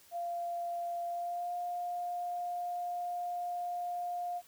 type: tone with pitch glide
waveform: sine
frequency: 692 to 706.5 Hz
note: F5 to F5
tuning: -16 to +20 cents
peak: -34 dBFS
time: 0.11-4.42 s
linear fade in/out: 50 ms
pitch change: +36 cents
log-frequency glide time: 1.06-1.55 s
effects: white hiss -61 dBFS RMS until 4.47 s